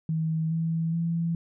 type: tone with pitch steps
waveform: sine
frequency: 160 / 163.65 / 167.37 Hz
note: D#3 / E3 / E3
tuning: +49 / -12 / +27 cents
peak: -24 dBFS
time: 0.09-1.35 s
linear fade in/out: 2 ms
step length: 420 ms
effects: none